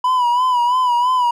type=tone with vibrato; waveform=triangle; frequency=987.8 Hz; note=B5; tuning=in tune; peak=-11 dBFS; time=0.04-1.31 s; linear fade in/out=5 ms; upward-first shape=sine; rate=3 Hz; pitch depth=62 cents each way; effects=none

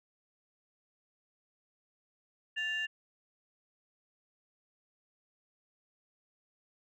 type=tone pair together; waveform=sine; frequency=1755.3 / 2794 Hz; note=A6 / F7; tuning=-5 / 0 cents; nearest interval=minor sixth; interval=805 cents; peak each=-33 / -34 dBFS; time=2.56-2.87 s; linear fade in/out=20 ms; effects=tanh soft clip ceiling -27 dBFS

